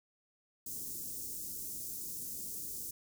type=band-stop noise; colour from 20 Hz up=white; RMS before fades=-42 dBFS; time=0.66-2.91 s; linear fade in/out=5 ms; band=380 to 6100 Hz; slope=24 dB/octave; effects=none